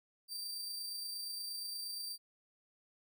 sawtooth tone with amplitude modulation, 4676 Hz, D8, 8 cents flat, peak -36 dBFS, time 0.28-2.18 s, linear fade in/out 50 ms, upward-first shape sine, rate 28.5 Hz, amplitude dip 30%, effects none

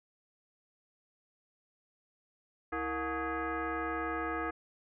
sine tone with frequency modulation, 466.2 Hz, A#4, in tune, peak -32 dBFS, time 2.72-4.51 s, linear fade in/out 10 ms, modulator 396 Hz, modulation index 3.4, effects none

